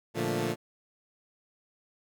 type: chord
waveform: 15% pulse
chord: Bb major seventh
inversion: none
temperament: equal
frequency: 116.54 / 146.83 / 174.61 / 220 Hz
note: Bb2 / D3 / F3 / A3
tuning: 0 / 0 / 0 / 0 cents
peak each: -27 / -29 / -28 / -30 dBFS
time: 0.14-0.56 s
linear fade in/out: 50 ms
effects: none